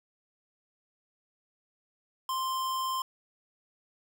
square tone, 1046.5 Hz, C6, in tune, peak -30 dBFS, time 2.29-3.02 s, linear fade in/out 2 ms, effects none

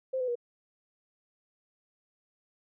sine tone with pitch steps, 522 / 505 / 479.7 Hz, C5 / B4 / A#4, -4 / +39 / +50 cents, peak -28 dBFS, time 0.13-0.355 s, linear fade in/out 10 ms, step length 75 ms, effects none

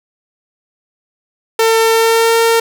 sawtooth tone with pitch glide, 450.5 to 457.8 Hz, A4 to A#4, +41 to -31 cents, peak -5 dBFS, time 1.59-2.6 s, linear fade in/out 5 ms, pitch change +28 cents, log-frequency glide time 1.86-2.36 s, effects none

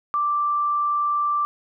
sine tone, 1174.7 Hz, D6, in tune, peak -19 dBFS, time 0.14-1.45 s, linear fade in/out 0 ms, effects none

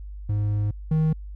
triangle tone pair in turn, 103.83 / 157.15 Hz, G#2 / D#3, 0 / +18 cents, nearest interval perfect fifth, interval 718 cents, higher second, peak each -19 / -16 dBFS, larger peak second, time 0.29-0.71 / 0.91-1.13 s, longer first, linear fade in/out 5 ms, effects added 50 Hz sine -34 dBFS peak until 1.35 s

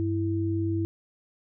sine tone pair together, 98 / 329.6 Hz, G2 / E4, 0 / 0 cents, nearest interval octave + major sixth, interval 2100 cents, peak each -27 dBFS, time 0-0.85 s, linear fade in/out 0 ms, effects none

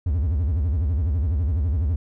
triangle tone with vibrato, 77.78 Hz, D#2, in tune, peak -17 dBFS, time 0.06-1.96 s, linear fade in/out 5 ms, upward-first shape sine, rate 12 Hz, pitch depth 290 cents each way, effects none

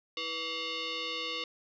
sine tone with frequency modulation, 325.2 Hz, E4, 23 cents flat, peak -33 dBFS, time 0.17-1.44 s, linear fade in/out 2 ms, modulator 816 Hz, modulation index 5, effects none

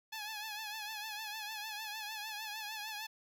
10% pulse tone with vibrato, 855 Hz, A5, 50 cents flat, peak -32 dBFS, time 0.12-3.07 s, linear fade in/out 10 ms, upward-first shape triangle, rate 6.6 Hz, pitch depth 78 cents each way, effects none

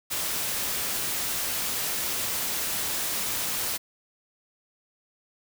white noise, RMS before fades -29 dBFS, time 0.1-3.78 s, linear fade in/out 20 ms, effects none

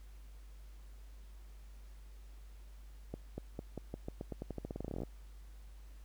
accelerating click train, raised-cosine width 2 ms, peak -27 dBFS, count 24, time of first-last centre 3.14-5.034 s, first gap 240 ms, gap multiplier 0.88, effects added 50 Hz sine -50 dBFS peak until 6.04 s + pink hiss -67 dBFS RMS until 6.04 s

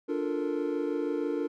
triangle chord, Bb major seventh, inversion first, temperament equal, 293.7 / 349.2 / 440 / 466.2 Hz, D4 / F4 / A4 / Bb4, 0 / 0 / 0 / 0 cents, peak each -30 / -32 / -33 / -32 dBFS, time 0.08-1.48 s, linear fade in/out 20 ms, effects none

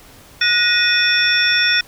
sine tone cluster, 1458 / 1877 / 2491 / 3504 / 5450 Hz, F#6 / A#6 / D#7 / A7 / F8, -26 / +11 / +1 / -8 / -43 cents, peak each -19 dBFS, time 0.41-1.81 s, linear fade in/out 5 ms, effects pink hiss -44 dBFS RMS until 1.87 s

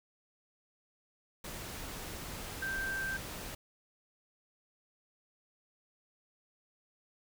sine tone in noise, 1568 Hz, G6, in tune, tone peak -34 dBFS, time 2.62-3.17 s, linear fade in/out 5 ms, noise pink, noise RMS -43 dBFS, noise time 1.44-3.55 s, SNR +6 dB, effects none

